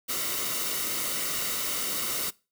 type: noise with comb filter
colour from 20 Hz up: white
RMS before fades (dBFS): -30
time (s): 0.08-2.31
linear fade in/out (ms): 20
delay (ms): 1.2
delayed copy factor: -0.55
effects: noise-tail reverb RT60 0.3 s tail -22 dB re dry